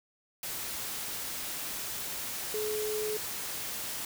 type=tone in noise; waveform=sine; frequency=426.8 Hz; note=G#4; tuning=47 cents sharp; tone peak=-31 dBFS; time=2.54-3.17 s; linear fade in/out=2 ms; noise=white; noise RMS=-37 dBFS; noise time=0.43-4.05 s; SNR=+3 dB; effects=none